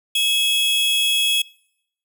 45% pulse tone pair together, 2576 / 3332 Hz, E7 / G#7, -41 / +5 cents, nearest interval major third, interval 446 cents, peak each -24 / -17 dBFS, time 0.15-1.42 s, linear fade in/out 5 ms, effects noise-tail reverb RT60 0.8 s tail -25 dB re dry

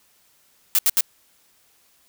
blue noise bursts, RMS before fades -17 dBFS, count 3, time 0.75-1.007 s, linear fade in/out 0 ms, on 37 ms, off 73 ms, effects white hiss -60 dBFS RMS until 2.08 s

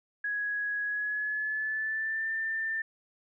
sine tone with pitch glide, 1668 to 1787.7 Hz, G#6 to A6, +7 to +27 cents, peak -29 dBFS, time 0.24-2.82 s, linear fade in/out 5 ms, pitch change +120 cents, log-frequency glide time 0.84-2.29 s, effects none

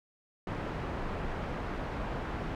pink low-pass noise, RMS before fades -36 dBFS, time 0.47-2.55 s, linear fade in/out 2 ms, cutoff 1600 Hz, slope 12 dB/octave, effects none

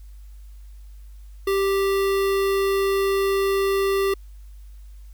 square tone with notch filter, 392 Hz, G4, in tune, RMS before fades -21 dBFS, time 1.47-4.14 s, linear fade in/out 5 ms, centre 6900 Hz, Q 1.7, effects added 50 Hz sine -39 dBFS peak until 5.13 s + white hiss -62 dBFS RMS until 5.13 s

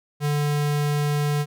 square tone, 146.83 Hz, D3, in tune, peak -21 dBFS, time 0.2-1.46 s, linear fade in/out 50 ms, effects none

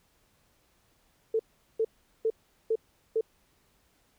sine tone bursts, 445.6 Hz, A4, 22 cents sharp, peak -23 dBFS, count 5, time 1.34-3.21 s, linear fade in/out 5 ms, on 54 ms, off 400 ms, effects pink hiss -68 dBFS RMS until 4.18 s

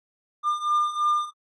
triangle beating tone pair, 1200 / 1203 Hz, D6 / D6, +37 / +41 cents, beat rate 3 Hz, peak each -24 / -21 dBFS, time 0.43-1.31 s, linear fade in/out 50 ms, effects AAC 32 kbps

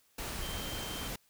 sine tone in noise, 3137 Hz, G7, 1 cent sharp, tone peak -44 dBFS, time 0.42-1.08 s, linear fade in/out 5 ms, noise pink, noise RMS -39 dBFS, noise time 0.18-1.16 s, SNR -8 dB, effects white hiss -69 dBFS RMS until 1.29 s

